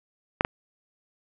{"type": "clicks", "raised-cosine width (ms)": 0.5, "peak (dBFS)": -6, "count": 2, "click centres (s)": [0.409, 0.449], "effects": []}